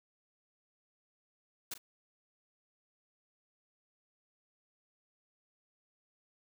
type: noise with echo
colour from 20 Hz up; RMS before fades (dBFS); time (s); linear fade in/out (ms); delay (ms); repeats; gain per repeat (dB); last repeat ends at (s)
white; -40; 1.71-1.74; 5; 40; 1; -12; 1.78
effects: none